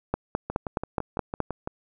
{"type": "two click trains", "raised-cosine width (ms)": 1, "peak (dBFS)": [-16, -10], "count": [8, 7], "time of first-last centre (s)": [[0.5, 1.674], [0.14, 1.403]], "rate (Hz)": [5.96, 4.75], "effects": []}